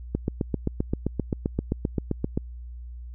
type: click train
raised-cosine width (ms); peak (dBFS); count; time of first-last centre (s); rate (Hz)
3; -11; 18; 0.15-2.375; 7.64
effects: added 60 Hz sine -36 dBFS peak until 3.14 s